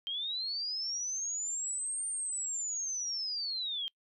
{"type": "linear two-way sweep", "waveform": "sine", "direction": "up then down", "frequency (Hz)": [3136, 8870, 3136], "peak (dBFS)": -33, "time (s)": [0.07, 3.88], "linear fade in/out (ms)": 0, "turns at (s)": 2.07, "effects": ["noise-tail reverb RT60 0.1 s tail -25 dB re dry"]}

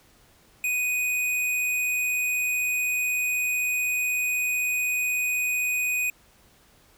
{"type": "tone", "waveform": "square", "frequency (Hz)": 2489, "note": "D#7", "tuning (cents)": 0, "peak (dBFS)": -24, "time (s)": [0.64, 6.1], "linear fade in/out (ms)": 2, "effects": ["pink hiss -58 dBFS RMS until 6.97 s"]}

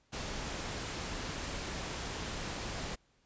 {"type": "noise", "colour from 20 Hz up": "pink", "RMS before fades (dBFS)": -39, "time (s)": [0.12, 2.96], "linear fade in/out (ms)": 20, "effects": ["pink hiss -71 dBFS RMS until 3.25 s", "resampled to 16000 Hz"]}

